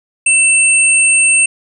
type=tone pair together; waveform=sine; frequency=2663 / 8662 Hz; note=E7 / C#9; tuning=+17 / -41 cents; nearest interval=octave + minor sixth; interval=2042 cents; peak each=-10 dBFS; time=0.26-1.46 s; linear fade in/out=5 ms; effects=none